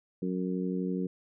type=harmonic tone; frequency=92 Hz; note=F#2; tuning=9 cents flat; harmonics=2 / 3 / 4 / 5; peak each=-31 / -35 / -37 / -39 dBFS; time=0.22-1.07 s; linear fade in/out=5 ms; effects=none